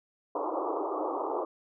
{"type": "band-pass noise", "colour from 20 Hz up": "pink", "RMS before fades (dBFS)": -32, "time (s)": [0.35, 1.45], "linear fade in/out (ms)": 5, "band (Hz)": [300, 1200], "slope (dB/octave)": 96, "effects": []}